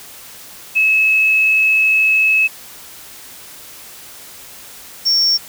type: tone pair in turn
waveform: sine / triangle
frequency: 2587 / 5482 Hz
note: E7 / F8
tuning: -33 / -33 cents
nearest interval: octave + minor second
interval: 1300 cents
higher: second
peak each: -10 dBFS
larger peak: neither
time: 0.75-2.48 / 5.05-5.38 s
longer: first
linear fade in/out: 20 ms
effects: white hiss -37 dBFS RMS until 5.48 s